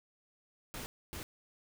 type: noise bursts at uneven times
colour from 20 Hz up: pink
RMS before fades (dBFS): -43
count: 2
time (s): 0.74-0.86 / 1.13-1.23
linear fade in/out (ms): 0
effects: none